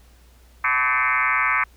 sine tone with frequency modulation, 1670 Hz, G#6, 9 cents sharp, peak -17 dBFS, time 0.64-1.64 s, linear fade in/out 5 ms, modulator 131 Hz, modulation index 5, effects added 60 Hz sine -49 dBFS peak until 1.76 s + pink hiss -57 dBFS RMS until 1.76 s

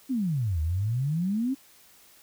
sine exponential two-way sweep, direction down then up, 278.3 to 75.4 to 278.3 Hz, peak -24 dBFS, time 0.09-1.55 s, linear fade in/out 20 ms, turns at 0.61 s, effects white hiss -56 dBFS RMS until 2.22 s

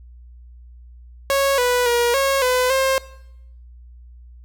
sawtooth tone with pitch steps, 551 / 492.8 / 477.1 / 546 / 504 / 532 Hz, C#5 / B4 / A#4 / C#5 / B4 / C5, -11 / -4 / +40 / -26 / +35 / +29 cents, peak -12 dBFS, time 1.3-2.98 s, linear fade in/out 0 ms, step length 280 ms, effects noise-tail reverb RT60 0.8 s tail -20 dB re dry + added 60 Hz sine -40 dBFS peak until 4.44 s

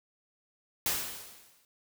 white noise with exponential decay, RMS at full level -28 dBFS, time 0.86-1.65 s, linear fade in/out 1 ms, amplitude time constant 170 ms, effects none

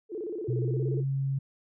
sine tone with vibrato, 388.1 Hz, G4, 17 cents flat, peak -32 dBFS, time 0.09-1.04 s, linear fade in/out 50 ms, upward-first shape square, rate 17 Hz, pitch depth 200 cents each way
sine tone with pitch glide, 125 to 136.31 Hz, B2 to C#3, +21 to -29 cents, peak -26 dBFS, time 0.48-1.39 s, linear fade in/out 10 ms, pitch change +150 cents, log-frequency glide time 0.58-1.07 s
effects none

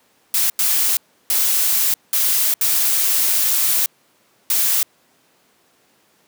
blue noise bursts at uneven times, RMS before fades -17 dBFS, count 6, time 0.34-0.5 / 0.59-0.97 / 1.3-1.94 / 2.13-2.54 / 2.61-3.86 / 4.5-4.83 s, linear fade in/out 2 ms, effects pink hiss -58 dBFS RMS until 6.27 s + high-pass 200 Hz 12 dB/octave

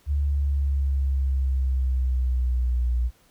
sine exponential sweep, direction down, 72.2 to 59.8 Hz, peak -20 dBFS, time 0.06-3.11 s, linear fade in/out 50 ms, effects pink hiss -60 dBFS RMS until 3.3 s

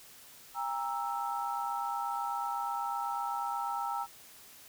sine chord, E diminished, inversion first, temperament equal with one note detuned, 804.2 / 932.3 / 1318.5 Hz, G5 / Bb5 / E6, +44 / 0 / 0 cents, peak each -36 / -36 / -37 dBFS, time 0.54-4.07 s, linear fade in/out 50 ms, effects white hiss -54 dBFS RMS until 4.68 s

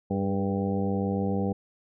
harmonic tone with a mistuned harmonic, 98 Hz, G2, in tune, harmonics 1 / 2 / 3 / 4 / 5 / 6 / 7 / 8, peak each -32 / -27 / -35 / -35 / -33 / -44 / -43 / -37 dBFS, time 0.1-1.53 s, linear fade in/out 10 ms, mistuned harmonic 4, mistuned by +48 cents, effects none

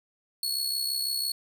sawtooth tone with amplitude modulation, 4369 Hz, C#8, 26 cents flat, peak -22 dBFS, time 0.43-1.32 s, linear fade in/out 2 ms, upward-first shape sine, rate 66 Hz, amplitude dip 55%, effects none

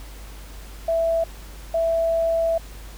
sine tone bursts at uneven times, 661 Hz, E5, 5 cents sharp, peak -18 dBFS, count 2, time 0.88-1.24 / 1.74-2.58 s, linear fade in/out 5 ms, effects added 50 Hz sine -37 dBFS peak until 2.97 s + pink hiss -45 dBFS RMS until 2.97 s

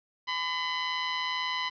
15% pulse tone with amplitude modulation, 1008 Hz, B5, 35 cents sharp, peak -20 dBFS, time 0.27-1.7 s, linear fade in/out 20 ms, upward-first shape sine, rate 162 Hz, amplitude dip 50%, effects resampled to 11025 Hz + 9-bit

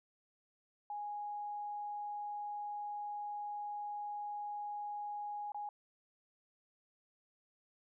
sine tone with dropouts, 828 Hz, G#5, 5 cents flat, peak -39 dBFS, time 0.9-5.69 s, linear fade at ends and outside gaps 2 ms, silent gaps 5.52-5.545 s, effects none

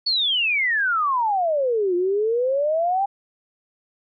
sine exponential two-way sweep, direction down then up, 4518 to 347.1 to 809 Hz, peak -18 dBFS, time 0.06-3.06 s, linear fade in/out 10 ms, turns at 1.95 s, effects none

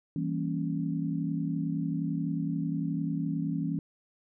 sine chord, E diminished seventh, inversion none, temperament equal, 164.81 / 196 / 233.1 / 277.2 Hz, E3 / G3 / Bb3 / Db4, 0 / 0 / 0 / 0 cents, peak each -31 / -37 / -37 / -33 dBFS, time 0.16-3.79 s, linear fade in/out 2 ms, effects none

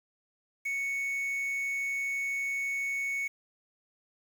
triangle tone with quantisation, 2217 Hz, C#7, in tune, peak -28 dBFS, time 0.65-3.28 s, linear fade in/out 10 ms, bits 8, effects none

